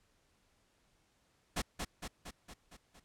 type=noise with echo; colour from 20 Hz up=pink; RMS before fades=-34 dBFS; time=1.56-1.62 s; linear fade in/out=10 ms; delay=230 ms; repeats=6; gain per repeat=-4 dB; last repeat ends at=3 s; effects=pink hiss -73 dBFS RMS until 3.04 s + low-pass 10000 Hz 12 dB/octave